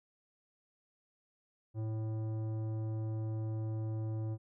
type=tone with tanh clipping; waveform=sine; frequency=110 Hz; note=A2; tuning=in tune; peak=-36 dBFS; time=1.74-4.38 s; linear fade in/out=50 ms; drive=13 dB; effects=none